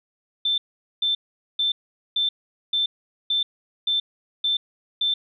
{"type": "tone bursts", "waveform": "sine", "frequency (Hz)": 3549, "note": "A7", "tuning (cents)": 14, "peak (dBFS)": -19, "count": 9, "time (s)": [0.45, 5.14], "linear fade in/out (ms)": 5, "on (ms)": 130, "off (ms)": 440, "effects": []}